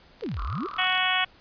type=click train; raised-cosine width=0.2 ms; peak=-25 dBFS; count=30; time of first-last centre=0.21-0.977 s; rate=37.8 Hz
type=exponential two-way sweep; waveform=sine; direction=down then up; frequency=540 to 42 to 435 Hz; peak=-28 dBFS; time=0.22-0.67 s; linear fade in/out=10 ms; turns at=0.42 s
type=band-pass noise; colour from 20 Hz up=white; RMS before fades=-37 dBFS; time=0.37-0.85 s; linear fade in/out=10 ms; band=1100 to 1300 Hz; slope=96 dB/octave
type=harmonic tone; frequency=370 Hz; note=F#4; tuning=in tune; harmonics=2 / 3 / 4 / 5 / 6 / 7 / 8 / 9; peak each=-30 / -30 / -30 / -30 / -30 / -30 / -30 / -30 dBFS; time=0.78-1.25 s; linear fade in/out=10 ms
effects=pink hiss -55 dBFS RMS until 1.4 s + resampled to 11025 Hz